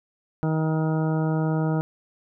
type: harmonic tone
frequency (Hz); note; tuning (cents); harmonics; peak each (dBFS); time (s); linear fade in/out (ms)
158; D#3; +27; 1 / 2 / 3 / 4 / 5 / 6 / 8 / 9; -22 / -28 / -32 / -34 / -36 / -38 / -40 / -41; 0.43-1.81; 0
effects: none